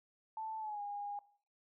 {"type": "tone with pitch glide", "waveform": "sine", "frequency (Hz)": [880, 816.3], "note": ["A5", "G#5"], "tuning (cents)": [0, -30], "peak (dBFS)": -39, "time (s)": [0.37, 1.19], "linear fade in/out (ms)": 2, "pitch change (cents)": -130, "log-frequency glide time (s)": [0.59, 0.81], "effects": ["noise-tail reverb RT60 0.5 s tail -19 dB re dry"]}